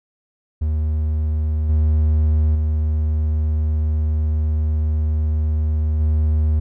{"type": "tone with level steps", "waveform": "triangle", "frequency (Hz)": 77, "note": "D#2", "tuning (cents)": -17, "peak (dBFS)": [-15, -11, -14, -12], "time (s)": [0.61, 6.6], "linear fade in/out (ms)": 10, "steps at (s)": [1.69, 2.55, 6], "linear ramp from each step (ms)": 5, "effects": []}